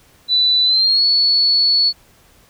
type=tone with pitch glide; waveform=sine; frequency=3980 to 4416 Hz; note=B7 to C#8; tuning=+13 to -7 cents; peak=-11 dBFS; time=0.28-1.93 s; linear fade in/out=50 ms; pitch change=+180 cents; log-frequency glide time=0.64-1.06 s; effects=pink hiss -51 dBFS RMS until 2.49 s